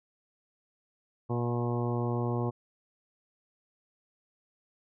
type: harmonic tone with a mistuned harmonic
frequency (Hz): 119.9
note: A#2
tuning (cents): +49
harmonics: 1 / 2 / 3 / 4 / 5 / 6 / 7 / 8 / 9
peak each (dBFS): -30 / -35 / -35 / -38 / -43 / -42 / -42 / -45 / -43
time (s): 1.29-2.51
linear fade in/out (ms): 20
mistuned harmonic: 7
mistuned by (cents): +15
effects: none